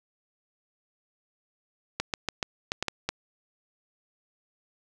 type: clicks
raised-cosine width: 0.2 ms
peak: -10 dBFS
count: 8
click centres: 2 / 2.138 / 2.287 / 2.428 / 2.719 / 2.826 / 2.883 / 3.09 s
effects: none